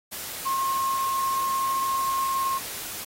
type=tone in noise; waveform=sine; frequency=1073 Hz; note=C6; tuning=43 cents sharp; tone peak=-23 dBFS; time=0.45-2.59 s; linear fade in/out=20 ms; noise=white; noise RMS=-35 dBFS; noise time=0.11-3.05 s; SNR=+9 dB; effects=AAC 48 kbps